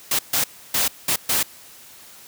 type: noise bursts at uneven times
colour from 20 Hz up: white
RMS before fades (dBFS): -20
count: 5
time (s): 0.11-0.19 / 0.33-0.44 / 0.74-0.88 / 1.08-1.16 / 1.29-1.43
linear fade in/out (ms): 5
effects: white hiss -45 dBFS RMS until 2.27 s + high-pass 60 Hz 12 dB/octave